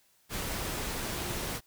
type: tone in noise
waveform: sine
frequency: 356.7 Hz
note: F4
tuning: 37 cents sharp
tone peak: -44 dBFS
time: 1.12-1.42 s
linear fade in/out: 50 ms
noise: pink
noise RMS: -35 dBFS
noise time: 0.29-1.61 s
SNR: -12 dB
effects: white hiss -67 dBFS RMS until 1.66 s